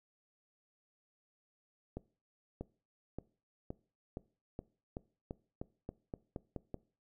accelerating click train, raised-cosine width 2 ms, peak -27 dBFS, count 14, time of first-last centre 1.97-6.743 s, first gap 640 ms, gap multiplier 0.9, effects noise-tail reverb RT60 0.4 s tail -21 dB re dry

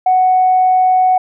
sine tone, 742 Hz, F#5, 5 cents sharp, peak -7 dBFS, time 0.06-1.18 s, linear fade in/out 5 ms, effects tanh soft clip ceiling -3 dBFS

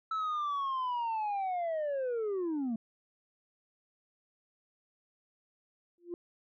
sine linear sweep, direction down, 1318.5 to 217.1 Hz, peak -28 dBFS, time 0.11-2.76 s, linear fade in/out 5 ms
sine tone with exponential growth, 347.5 Hz, F4, 9 cents flat, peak -31 dBFS, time 5.98-6.14 s, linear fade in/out 1 ms, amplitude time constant 33 ms
effects tanh soft clip ceiling -30 dBFS

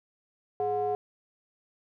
triangle ring-modulated tone, 155.56 Hz, D#3, in tune, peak -21 dBFS, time 0.6-0.95 s, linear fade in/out 0 ms, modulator 573 Hz, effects none

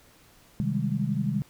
sine chord, Ab major seventh, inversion first, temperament equal, 130.81 / 155.56 / 196 / 207.7 Hz, C3 / Eb3 / G3 / Ab3, 0 / 0 / 0 / 0 cents, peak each -30 dBFS, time 0.6-1.42 s, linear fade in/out 0 ms, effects pink hiss -57 dBFS RMS until 1.49 s

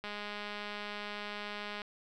click train, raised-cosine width 0.3 ms, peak -25 dBFS, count 369, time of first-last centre 0.04-1.818 s, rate 207 Hz, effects none

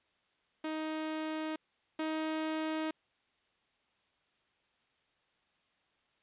sawtooth tone pair in turn, 313 / 314.5 Hz, D#4 / D#4, +10 / +19 cents, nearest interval unison, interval 9 cents, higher second, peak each -31 / -29 dBFS, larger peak second, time 0.64-1.56 / 1.99-2.91 s, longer neither, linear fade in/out 5 ms, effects white hiss -74 dBFS RMS until 6.22 s + resampled to 8000 Hz

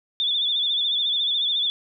sine tone with vibrato, 3501 Hz, A7, 9 cents flat, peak -20 dBFS, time 0.2-1.7 s, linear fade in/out 0 ms, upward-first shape sine, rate 14 Hz, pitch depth 68 cents each way, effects none

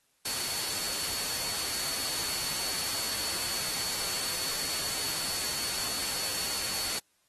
sine tone in noise, 4435 Hz, C#8, in tune, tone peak -38 dBFS, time 0.25-6.99 s, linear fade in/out 5 ms, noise white, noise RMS -33 dBFS, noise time 0.25-6.99 s, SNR -8 dB, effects white hiss -71 dBFS RMS until 7.28 s + AAC 32 kbps

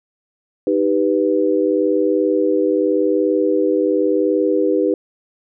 sine chord, Eb augmented, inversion none, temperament equal, 311.1 / 392 / 493.9 Hz, Eb4 / G4 / B4, 0 / 0 / 0 cents, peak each -18 dBFS, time 0.67-4.94 s, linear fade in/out 2 ms, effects none

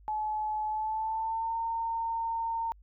sine tone with pitch glide, 857 to 913.2 Hz, A5 to A#5, -46 to -36 cents, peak -29 dBFS, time 0.08-2.72 s, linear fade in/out 0 ms, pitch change +110 cents, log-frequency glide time 0.67-1.57 s, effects added 50 Hz sine -53 dBFS peak until 2.82 s

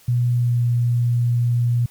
sine tone with pitch glide, 121.7 to 120.09 Hz, B2 to B2, -25 to -48 cents, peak -15 dBFS, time 0.08-1.86 s, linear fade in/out 5 ms, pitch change -23 cents, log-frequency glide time 0.3-0.63 s, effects white hiss -51 dBFS RMS until 1.9 s + MP3 96 kbps

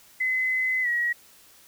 sine tone with pitch glide, 2034 to 1908.8 Hz, C7 to A#6, -50 to +41 cents, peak -22 dBFS, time 0.2-1.13 s, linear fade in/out 10 ms, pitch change -109 cents, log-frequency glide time 0.82-0.88 s, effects white hiss -54 dBFS RMS until 1.67 s

